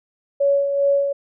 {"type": "tone with tremolo", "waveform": "sine", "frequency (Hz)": 561, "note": "C#5", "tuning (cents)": 21, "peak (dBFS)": -13, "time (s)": [0.4, 1.13], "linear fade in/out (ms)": 10, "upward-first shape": "sine", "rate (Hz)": 2.5, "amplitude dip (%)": 50, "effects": []}